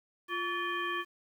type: harmonic tone with a mistuned harmonic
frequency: 349.2 Hz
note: F4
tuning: in tune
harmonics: 1 / 3 / 5 / 7 / 9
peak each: -39 / -35 / -36 / -42 / -42 dBFS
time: 0.28-1.05 s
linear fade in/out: 50 ms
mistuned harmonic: 3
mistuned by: +140 cents
effects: 10-bit